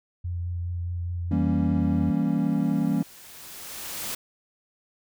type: tone with vibrato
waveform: sine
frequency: 87.3 Hz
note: F2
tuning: in tune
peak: -27 dBFS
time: 0.24-2.11 s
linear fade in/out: 10 ms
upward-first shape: triangle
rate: 4.8 Hz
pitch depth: 20 cents each way
type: chord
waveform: triangle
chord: E diminished seventh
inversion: none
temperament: equal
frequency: 164.81 / 196 / 233.1 / 277.2 Hz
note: E3 / G3 / Bb3 / Db4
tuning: 0 / 0 / 0 / 0 cents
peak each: -25 dBFS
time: 1.31-3.03 s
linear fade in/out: 5 ms
type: noise with exponential growth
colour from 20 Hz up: white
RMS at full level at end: -31 dBFS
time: 1.8-4.15 s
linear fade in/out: 5 ms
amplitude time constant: 510 ms
effects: none